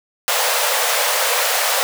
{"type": "high-pass noise", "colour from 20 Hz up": "pink", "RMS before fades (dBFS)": -18, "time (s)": [0.28, 1.83], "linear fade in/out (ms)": 0, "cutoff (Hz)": 470, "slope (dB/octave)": 96, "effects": []}